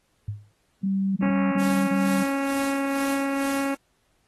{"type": "tone with exponential decay", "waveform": "sine", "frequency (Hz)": 103.83, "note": "G#2", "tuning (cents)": 0, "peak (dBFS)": -24, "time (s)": [0.28, 0.52], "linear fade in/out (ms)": 5, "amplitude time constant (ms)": 52}
{"type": "tone bursts", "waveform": "sine", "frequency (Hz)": 194, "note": "G3", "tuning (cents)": -18, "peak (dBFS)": -21, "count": 4, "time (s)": [0.83, 2.237], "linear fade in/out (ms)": 10, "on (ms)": 330, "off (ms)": 29}
{"type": "harmonic tone", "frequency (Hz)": 275.6, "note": "C#4", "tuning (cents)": -10, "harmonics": [1, 2, 3, 4, 5, 6, 7, 8, 9, 10], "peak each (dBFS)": [-25, -31, -35, -37, -39, -41, -42, -43, -44, -45], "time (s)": [1.22, 3.75], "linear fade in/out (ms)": 10}
{"type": "noise with tremolo", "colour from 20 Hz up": "white", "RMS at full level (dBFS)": -35, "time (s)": [1.59, 3.76], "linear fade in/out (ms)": 10, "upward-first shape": "sine", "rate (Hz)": 2.2, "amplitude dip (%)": 70}
{"effects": ["pink hiss -69 dBFS RMS until 4.27 s", "AAC 32 kbps"]}